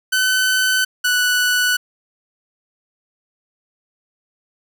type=tone pair in turn; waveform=sawtooth; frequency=1515 / 1481.3 Hz; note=F#6 / F#6; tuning=+40 / +2 cents; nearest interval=unison; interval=38 cents; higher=first; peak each=-11 dBFS; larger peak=neither; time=0.12-0.85 / 1.04-1.77 s; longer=neither; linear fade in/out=10 ms; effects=none